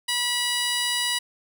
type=tone with band-pass filter; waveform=15% pulse; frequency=975 Hz; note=B5; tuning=23 cents flat; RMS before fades=-25 dBFS; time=0.08-1.19 s; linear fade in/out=10 ms; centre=7100 Hz; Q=0.65; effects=none